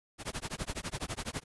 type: noise with tremolo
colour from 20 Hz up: pink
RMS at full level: -35 dBFS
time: 0.18-1.44 s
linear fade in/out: 50 ms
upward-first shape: sine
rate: 12 Hz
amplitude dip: 100%
effects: resampled to 24000 Hz